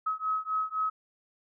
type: beating tone pair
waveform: sine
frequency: 1277 / 1280.9 Hz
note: D#6 / D#6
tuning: +45 / +50 cents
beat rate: 3.9 Hz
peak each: -31 dBFS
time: 0.06-0.9 s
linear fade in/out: 10 ms
effects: none